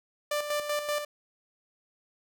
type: tone with tremolo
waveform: sawtooth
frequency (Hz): 591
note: D5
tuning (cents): +11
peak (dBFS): -23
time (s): 0.31-1.05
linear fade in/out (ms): 5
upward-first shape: square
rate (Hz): 5.2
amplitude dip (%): 55
effects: none